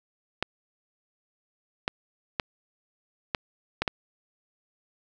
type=clicks; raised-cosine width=0.3 ms; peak=-9 dBFS; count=6; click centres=0.426 / 1.879 / 2.398 / 3.348 / 3.82 / 3.878 s; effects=none